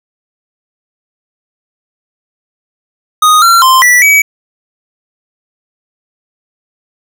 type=tone with pitch steps; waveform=square; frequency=1243 / 1366 / 1043 / 1960 / 2278 Hz; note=D#6 / F6 / C6 / B6 / C#7; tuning=-2 / -39 / -6 / -14 / +47 cents; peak=-4 dBFS; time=3.22-4.22 s; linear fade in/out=5 ms; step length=200 ms; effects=none